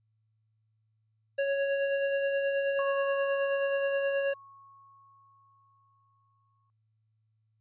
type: tone with tremolo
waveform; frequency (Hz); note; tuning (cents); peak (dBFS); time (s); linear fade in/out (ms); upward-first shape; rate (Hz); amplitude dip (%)
square; 554.4; C#5; 0; -26; 1.38-4.34; 10; sine; 9.4; 30
type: tone with exponential decay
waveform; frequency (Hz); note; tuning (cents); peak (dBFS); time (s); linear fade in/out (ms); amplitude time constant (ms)
sine; 1100; C#6; -14; -33; 2.79-6.7; 0; 850
effects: added 109 Hz sine -70 dBFS peak until 7.6 s + resampled to 8000 Hz